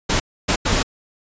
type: noise bursts at uneven times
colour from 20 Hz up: pink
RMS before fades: -18 dBFS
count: 3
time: 0.09-0.2 / 0.48-0.56 / 0.65-0.83 s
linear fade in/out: 10 ms
effects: resampled to 16000 Hz